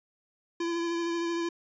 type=tone with vibrato; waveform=square; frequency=338.7 Hz; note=E4; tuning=47 cents sharp; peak=-29 dBFS; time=0.6-1.49 s; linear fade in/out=5 ms; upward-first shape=triangle; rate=13 Hz; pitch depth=24 cents each way; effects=resampled to 16000 Hz